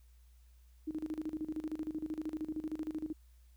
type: tone with tremolo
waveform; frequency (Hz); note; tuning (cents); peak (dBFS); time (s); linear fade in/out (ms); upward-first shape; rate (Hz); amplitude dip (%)
sine; 311.1; D#4; 0; -34; 0.87-3.13; 10; square; 13; 80
effects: added 60 Hz sine -58 dBFS peak until 3.56 s + white hiss -74 dBFS RMS until 3.56 s